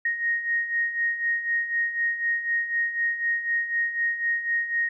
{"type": "beating tone pair", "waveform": "sine", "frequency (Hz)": [1864.7, 1868.7], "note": ["A#6", "A#6"], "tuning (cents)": [0, 4], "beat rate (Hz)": 4, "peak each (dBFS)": [-30, -24], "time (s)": [0.05, 4.89], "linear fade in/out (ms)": 5, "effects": []}